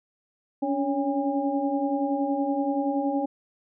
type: tone cluster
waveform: sine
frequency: 274.3 / 284.9 / 558 / 810 Hz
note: C#4 / C#4 / C#5 / G#5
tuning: -18 / +48 / +11 / -43 cents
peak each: -31 / -26 / -30 / -30 dBFS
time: 0.62-3.26 s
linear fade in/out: 10 ms
effects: none